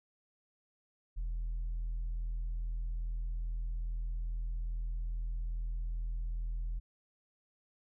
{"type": "tone with tanh clipping", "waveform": "sine", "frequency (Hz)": 41.2, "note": "E1", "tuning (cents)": 0, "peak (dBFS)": -34, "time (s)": [1.16, 6.8], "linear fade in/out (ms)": 20, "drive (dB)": 1, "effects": []}